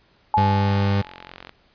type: tone with exponential decay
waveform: sine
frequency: 856 Hz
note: A5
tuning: 48 cents flat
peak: -14 dBFS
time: 0.34-1.31 s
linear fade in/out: 1 ms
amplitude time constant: 210 ms
type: tone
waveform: 30% pulse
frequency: 99.7 Hz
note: G2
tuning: 30 cents sharp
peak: -15 dBFS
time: 0.37-1.02 s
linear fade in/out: 10 ms
type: click train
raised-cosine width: 0.3 ms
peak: -21 dBFS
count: 37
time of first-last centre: 0.69-1.494 s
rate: 44.8 Hz
effects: pink hiss -59 dBFS RMS until 1.74 s + resampled to 11025 Hz